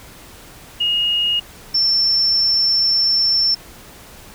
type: tone pair in turn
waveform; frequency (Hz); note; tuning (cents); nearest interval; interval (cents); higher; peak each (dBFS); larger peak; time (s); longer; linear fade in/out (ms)
sine; 2864 / 5386; F7 / E8; +43 / +36; major seventh; 1093; second; -15 / -13; second; 0.8-1.4 / 1.74-3.55; second; 10
effects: pink hiss -41 dBFS RMS until 4.34 s